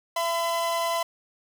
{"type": "tone pair together", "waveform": "45% pulse", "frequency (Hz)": [671.8, 1013], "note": ["E5", "B5"], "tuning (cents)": [33, 44], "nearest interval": "perfect fifth", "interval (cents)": 711, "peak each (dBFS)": -27, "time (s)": [0.16, 1.03], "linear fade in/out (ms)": 5, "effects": []}